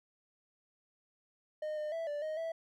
triangle tone with pitch steps, 613 / 606 / 659 / 586 / 623 / 656 Hz, D#5 / D#5 / E5 / D5 / D#5 / E5, -26 / -46 / -1 / -4 / +2 / -9 cents, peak -33 dBFS, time 1.62-2.52 s, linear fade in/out 5 ms, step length 150 ms, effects none

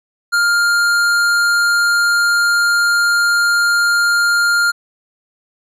sine tone with hard clipping, 1404 Hz, F6, 9 cents sharp, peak -13 dBFS, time 0.32-4.72 s, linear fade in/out 20 ms, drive 13 dB, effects none

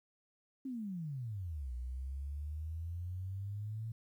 sine exponential two-way sweep, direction down then up, 275 to 60.3 to 113.9 Hz, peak -38 dBFS, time 0.65-3.92 s, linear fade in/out 5 ms, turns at 1.73 s, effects 12-bit

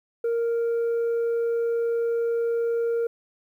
sine tone, 465.3 Hz, A#4, 3 cents flat, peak -19 dBFS, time 0.24-3.07 s, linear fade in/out 5 ms, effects tanh soft clip ceiling -21 dBFS + 10-bit

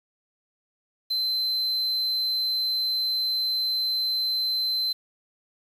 triangle tone, 4080 Hz, C8, 44 cents flat, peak -22 dBFS, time 1.1-4.93 s, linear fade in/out 10 ms, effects 8-bit

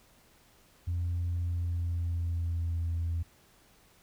sine tone with pitch glide, 86.7 to 83.84 Hz, F2 to E2, -12 to +30 cents, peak -27 dBFS, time 0.87-3.23 s, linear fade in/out 10 ms, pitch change -58 cents, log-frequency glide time 1.41-2.78 s, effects tanh soft clip ceiling -26 dBFS + pink hiss -62 dBFS RMS until 4.02 s

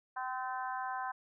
harmonic tone with a mistuned harmonic, 256.8 Hz, C4, 32 cents flat, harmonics 3 / 4 / 5 / 6 / 7, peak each -39 / -39 / -47 / -43 / -52 dBFS, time 0.16-1.12 s, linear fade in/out 10 ms, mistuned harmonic 7, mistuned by -26 cents, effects none

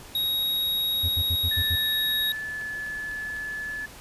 square tone, 3786 Hz, A#7, 26 cents sharp, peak -24 dBFS, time 0.15-2.32 s, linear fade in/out 2 ms
triangle tone bursts, 84.1 Hz, E2, 35 cents sharp, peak -22 dBFS, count 6, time 1.03-1.759 s, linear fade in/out 10 ms, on 59 ms, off 75 ms
click train, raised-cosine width 0.2 ms, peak -30 dBFS, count 9, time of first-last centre 1.36-3.365 s, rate 3.99 Hz
sine tone with pitch glide, 1760 to 1723.8 Hz, A6 to A6, 0 to -36 cents, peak -30 dBFS, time 1.51-3.86 s, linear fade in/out 5 ms, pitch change -36 cents, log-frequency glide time 1.77-2.69 s
effects pink hiss -45 dBFS RMS until 4 s + resampled to 32000 Hz

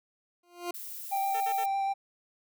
20% pulse tone with exponential growth, 350 Hz, F4, 4 cents sharp, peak -24 dBFS, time 0.43-0.71 s, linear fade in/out 5 ms, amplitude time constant 60 ms
violet noise, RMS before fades -41 dBFS, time 0.74-1.66 s, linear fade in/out 5 ms
triangle tone with vibrato, 785 Hz, G5, 2 cents sharp, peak -25 dBFS, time 1.11-1.94 s, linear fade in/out 20 ms, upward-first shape square, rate 7.9 Hz, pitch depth 8 cents each way
10% pulse tone bursts, 450 Hz, A4, 39 cents sharp, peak -30 dBFS, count 3, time 1.34-1.644 s, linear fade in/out 10 ms, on 68 ms, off 50 ms
effects none

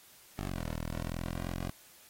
10% pulse linear two-way sweep, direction down then up, 50.8 to 39.79 to 44.88 Hz, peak -27 dBFS, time 0.39-1.7 s, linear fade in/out 0 ms, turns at 0.67 s, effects white hiss -58 dBFS RMS until 2.09 s + AAC 48 kbps

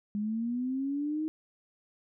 sine linear sweep, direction up, 203.6 to 316.5 Hz, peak -29 dBFS, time 0.15-1.28 s, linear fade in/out 0 ms, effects none

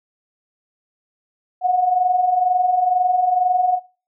sine tone pair together, 709.9 / 732 Hz, F5 / F#5, +28 / -19 cents, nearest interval minor second, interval 53 cents, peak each -22 / -15 dBFS, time 1.61-3.8 s, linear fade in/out 50 ms, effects noise-tail reverb RT60 0.4 s tail -22 dB re dry

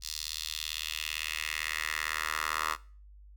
10% pulse tone with high-pass filter sweep, 77.78 Hz, D#2, in tune, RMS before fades -35 dBFS, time 0.01-2.77 s, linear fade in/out 50 ms, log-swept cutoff 4700 to 1200 Hz, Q 2.3, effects noise-tail reverb RT60 0.4 s tail -20 dB re dry + added 50 Hz sine -50 dBFS peak until 3.36 s

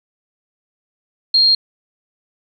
sine tone, 4224 Hz, C8, 16 cents sharp, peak -9 dBFS, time 1.34-1.55 s, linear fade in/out 5 ms, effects none

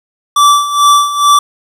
square tone with tremolo, 1162 Hz, D6, 19 cents flat, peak -4 dBFS, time 0.36-1.39 s, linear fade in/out 5 ms, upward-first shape sine, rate 2.3 Hz, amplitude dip 75%, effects low-pass 12000 Hz 12 dB/octave + 7-bit

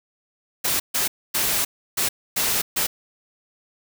white noise bursts at uneven times, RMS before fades -22 dBFS, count 6, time 0.64-0.8 / 0.94-1.08 / 1.34-1.65 / 1.97-2.09 / 2.36-2.62 / 2.76-2.87 s, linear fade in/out 10 ms, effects none

